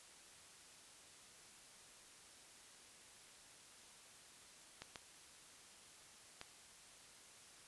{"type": "clicks", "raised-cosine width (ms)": 0.2, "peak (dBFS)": -30, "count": 3, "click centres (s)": [4.82, 4.958, 6.414], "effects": ["white hiss -61 dBFS RMS until 7.67 s", "resampled to 24000 Hz"]}